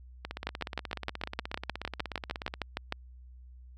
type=two click trains; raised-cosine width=0.3 ms; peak=-15 / -20 dBFS; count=17 / 39; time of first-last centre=0.47-2.924 / 0.25-2.539 s; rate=6.52 / 16.6 Hz; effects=added 62 Hz sine -48 dBFS peak until 3.77 s